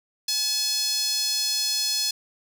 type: tone with high-pass filter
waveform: sawtooth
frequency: 855 Hz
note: A5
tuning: 50 cents flat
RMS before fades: -25 dBFS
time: 0.28-2.11 s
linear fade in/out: 5 ms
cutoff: 4700 Hz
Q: 3.8
effects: none